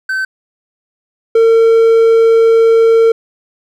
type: tone pair in turn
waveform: triangle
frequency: 1537 / 454.3 Hz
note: G6 / A#4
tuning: -35 / -45 cents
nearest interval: octave + major sixth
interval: 2110 cents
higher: first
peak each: -12 / -3 dBFS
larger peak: second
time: 0.09-0.25 / 1.35-3.12 s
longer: second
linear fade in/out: 5 ms
effects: none